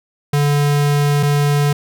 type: tone pair in turn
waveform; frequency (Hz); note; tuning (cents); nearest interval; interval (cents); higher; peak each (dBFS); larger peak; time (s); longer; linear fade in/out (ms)
square; 144.9 / 144.9; D3 / D3; -23 / -23; unison; 0; neither; -13; neither; 0.33-1.23 / 1.23-1.73; first; 5
effects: none